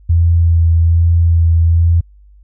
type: tone with vibrato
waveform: sine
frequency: 83.7 Hz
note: E2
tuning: 27 cents sharp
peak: -7 dBFS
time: 0.09-2.01 s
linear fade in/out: 10 ms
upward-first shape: sine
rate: 1.2 Hz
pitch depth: 17 cents each way
effects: added 50 Hz sine -40 dBFS peak until 2.43 s